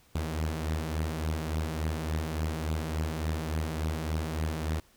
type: beating tone pair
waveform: sawtooth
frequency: 77.78 / 81.28 Hz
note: D#2 / E2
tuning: 0 / -24 cents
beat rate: 3.5 Hz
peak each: -27 / -31 dBFS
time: 0.15-4.8 s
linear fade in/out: 5 ms
effects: pink hiss -62 dBFS RMS until 4.96 s